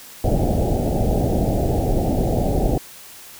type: low-pass noise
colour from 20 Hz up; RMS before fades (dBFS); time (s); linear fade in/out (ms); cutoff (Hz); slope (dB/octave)
pink; -19; 0.24-2.78; 2; 800; 96
effects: white hiss -41 dBFS RMS until 3.39 s